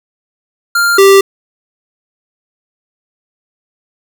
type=tone pair in turn; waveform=square; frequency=1396.9 / 392 Hz; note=F6 / G4; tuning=0 / 0 cents; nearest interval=octave + minor seventh; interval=2200 cents; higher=first; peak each=-9 / -3 dBFS; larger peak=second; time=0.75-0.98 / 0.98-1.21 s; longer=neither; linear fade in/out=5 ms; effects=none